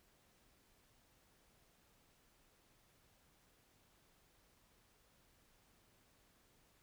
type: silence
effects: pink hiss -72 dBFS RMS until 6.82 s